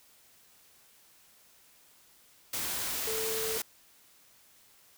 sine tone in noise, 443.6 Hz, A4, 14 cents sharp, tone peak -34 dBFS, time 3.07-3.58 s, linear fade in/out 5 ms, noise white, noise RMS -34 dBFS, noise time 2.53-3.62 s, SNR -3 dB, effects white hiss -61 dBFS RMS until 4.97 s

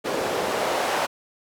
white noise with band-pass filter sweep, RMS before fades -25 dBFS, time 0.04-1.07 s, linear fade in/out 20 ms, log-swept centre 420 to 730 Hz, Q 1.4, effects none

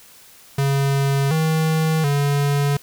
square tone with pitch steps, 138.5 / 158.9 / 142.6 Hz, C#3 / D#3 / C#3, -1 / +37 / +49 cents, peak -17 dBFS, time 0.58-2.77 s, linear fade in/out 5 ms, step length 730 ms, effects white hiss -47 dBFS RMS until 2.82 s

